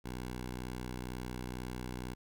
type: tone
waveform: 10% pulse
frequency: 62.1 Hz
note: B1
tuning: 10 cents sharp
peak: -31 dBFS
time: 0.04-2.15 s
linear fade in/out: 20 ms
effects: none